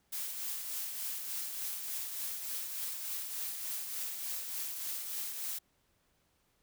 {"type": "noise with tremolo", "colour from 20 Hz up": "blue", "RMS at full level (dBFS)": -37, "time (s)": [0.12, 5.59], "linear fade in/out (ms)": 10, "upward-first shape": "triangle", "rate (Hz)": 3.4, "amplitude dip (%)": 45, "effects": ["pink hiss -74 dBFS RMS until 6.62 s"]}